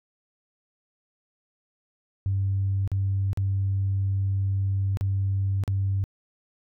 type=tone with dropouts; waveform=sine; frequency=97.5 Hz; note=G2; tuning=9 cents flat; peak=-21 dBFS; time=2.26-6.04 s; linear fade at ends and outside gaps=0 ms; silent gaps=2.876-2.917 / 3.331-3.374 / 4.971-5.01 / 5.637-5.678 s; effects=tanh soft clip ceiling -17 dBFS